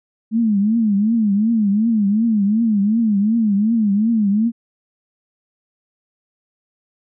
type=tone with vibrato; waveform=sine; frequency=214.4 Hz; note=A3; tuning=45 cents flat; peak=-13 dBFS; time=0.31-4.52 s; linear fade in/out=50 ms; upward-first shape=triangle; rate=2.7 Hz; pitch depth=170 cents each way; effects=none